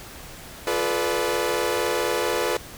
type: chord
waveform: sawtooth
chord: B half-diminished seventh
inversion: second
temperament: equal with one note detuned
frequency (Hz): 349.2 / 429.5 / 493.9 / 587.3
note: F4 / A4 / B4 / D5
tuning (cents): 0 / -42 / 0 / 0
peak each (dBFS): -25 / -23 / -22 / -26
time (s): 0.67-2.57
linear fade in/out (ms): 2
effects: pink hiss -41 dBFS RMS until 2.77 s